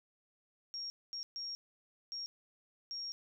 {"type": "tone bursts at uneven times", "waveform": "sine", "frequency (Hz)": 5570, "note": "F8", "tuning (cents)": -5, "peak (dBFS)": -39, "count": 5, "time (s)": [[0.74, 0.9], [1.13, 1.23], [1.36, 1.55], [2.12, 2.26], [2.91, 3.12]], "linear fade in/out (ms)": 0, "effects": []}